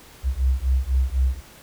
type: beating tone pair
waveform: sine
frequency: 63.1 / 67.1 Hz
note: B1 / C2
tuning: +38 / +44 cents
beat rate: 4 Hz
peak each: -21 dBFS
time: 0.23-1.41 s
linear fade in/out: 50 ms
effects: pink hiss -47 dBFS RMS until 1.62 s